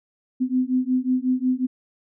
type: beating tone pair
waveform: sine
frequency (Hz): 252.5 / 258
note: B3 / C4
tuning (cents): +39 / -24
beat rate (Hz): 5.5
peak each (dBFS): -22 / -22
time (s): 0.4-1.67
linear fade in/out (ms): 20
effects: none